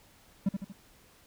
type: tone with echo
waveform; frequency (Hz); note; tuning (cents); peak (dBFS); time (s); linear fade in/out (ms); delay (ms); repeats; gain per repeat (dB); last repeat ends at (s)
triangle; 196; G3; 0; -21; 0.46-0.49; 5; 78; 3; -6; 0.724
effects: pink hiss -60 dBFS RMS until 1.26 s